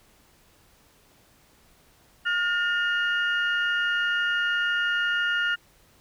sine tone cluster, 1425 / 1813 / 2849 Hz, F6 / A#6 / F7, +34 / -49 / +34 cents, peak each -23 / -29 / -30 dBFS, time 2.25-5.56 s, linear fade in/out 20 ms, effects tanh soft clip ceiling -14 dBFS + pink hiss -59 dBFS RMS until 6 s

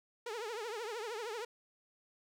sawtooth tone with vibrato, 448.2 Hz, A4, 32 cents sharp, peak -35 dBFS, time 0.26-1.45 s, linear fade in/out 5 ms, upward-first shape triangle, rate 13 Hz, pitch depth 180 cents each way, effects low-pass 8000 Hz 12 dB/octave + 11-bit

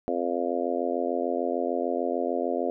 harmonic tone, 86.7 Hz, F2, 12 cents flat, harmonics 3 / 4 / 5 / 6 / 7 / 8, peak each -32 / -32 / -32 / -32 / -32 / -32 dBFS, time 0.08-2.7 s, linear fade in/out 0 ms, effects none

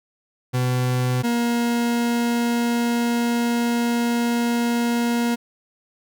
40% pulse tone pair in turn, 125.8 / 236.6 Hz, B2 / A#3, +32 / +26 cents, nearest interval major seventh, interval 1094 cents, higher second, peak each -18 / -18 dBFS, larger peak neither, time 0.53-1.23 / 1.23-5.36 s, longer second, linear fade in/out 20 ms, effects none

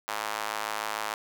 square tone with high-pass filter, 53.4 Hz, G#1, 49 cents sharp, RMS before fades -33 dBFS, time 0.08-1.14 s, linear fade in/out 0 ms, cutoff 930 Hz, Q 1.5, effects none

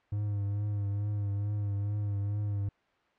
triangle tone with vibrato, 102.2 Hz, G#2, 27 cents flat, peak -27 dBFS, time 0.12-2.69 s, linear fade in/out 5 ms, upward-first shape triangle, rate 2.3 Hz, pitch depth 42 cents each way, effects white hiss -68 dBFS RMS until 3.18 s + low-pass 2000 Hz 12 dB/octave

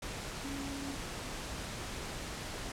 sine tone in noise, 277.2 Hz, C#4, in tune, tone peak -40 dBFS, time 0.44-0.95 s, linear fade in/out 5 ms, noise pink, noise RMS -41 dBFS, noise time 0.02-2.72 s, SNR -2 dB, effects low-pass 9000 Hz 12 dB/octave

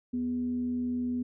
sine tone with frequency modulation, 246.9 Hz, B3, in tune, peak -28 dBFS, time 0.13-1.23 s, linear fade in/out 10 ms, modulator 163 Hz, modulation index 0.22, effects none

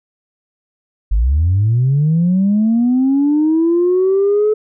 sine linear sweep, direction up, 46.39 to 432.1 Hz, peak -9 dBFS, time 1.11-4.54 s, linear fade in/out 10 ms, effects tanh soft clip ceiling -7 dBFS

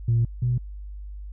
sine tone pair in turn, 116.54 / 123.08 Hz, A#2 / B2, 0 / -5 cents, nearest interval minor second, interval 95 cents, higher second, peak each -16 / -19 dBFS, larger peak first, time 0.08-0.25 / 0.42-0.58 s, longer first, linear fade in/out 5 ms, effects tanh soft clip ceiling -14 dBFS + added 50 Hz sine -34 dBFS peak until 1.32 s

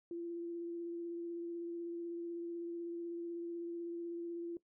sine tone with vibrato, 341.1 Hz, F4, 41 cents flat, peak -39 dBFS, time 0.11-4.57 s, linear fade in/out 2 ms, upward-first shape triangle, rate 16 Hz, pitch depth 17 cents each way, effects noise-tail reverb RT60 0.1 s tail -18 dB re dry

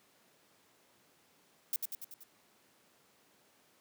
violet noise with echo, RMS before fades -32 dBFS, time 1.73-1.76 s, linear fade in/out 2 ms, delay 95 ms, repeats 5, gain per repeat -4 dB, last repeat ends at 2.235 s, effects pink hiss -67 dBFS RMS until 3.8 s + high-pass 200 Hz 12 dB/octave

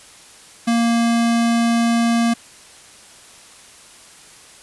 square tone, 232.8 Hz, A#3, 2 cents flat, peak -15 dBFS, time 0.67-2.34 s, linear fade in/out 10 ms, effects white hiss -44 dBFS RMS until 4.62 s + resampled to 24000 Hz

